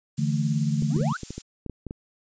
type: noise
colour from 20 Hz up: violet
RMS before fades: -34 dBFS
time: 0.17-1.42 s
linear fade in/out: 10 ms
type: chord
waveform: sine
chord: D suspended second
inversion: none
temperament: equal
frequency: 146.83 / 164.81 / 220 Hz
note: D3 / E3 / A3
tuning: 0 / 0 / 0 cents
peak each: -24 / -28 / -27 dBFS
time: 0.18-1.13 s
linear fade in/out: 10 ms
type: clicks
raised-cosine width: 3 ms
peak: -21 dBFS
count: 10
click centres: 0.823 / 0.964 / 1.011 / 1.233 / 1.306 / 1.38 / 1.663 / 1.697 / 1.867 / 1.909 s
type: exponential sweep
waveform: triangle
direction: up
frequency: 210 to 1596 Hz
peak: -27 dBFS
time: 0.9-1.17 s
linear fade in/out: 5 ms
effects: resampled to 16000 Hz